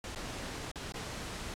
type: noise with dropouts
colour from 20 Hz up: pink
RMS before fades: -41 dBFS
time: 0.04-1.54 s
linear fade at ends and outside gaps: 1 ms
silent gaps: 0.149-0.159 / 0.715-0.757 / 0.922-0.941 s
effects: low-pass 8000 Hz 12 dB/octave + AAC 64 kbps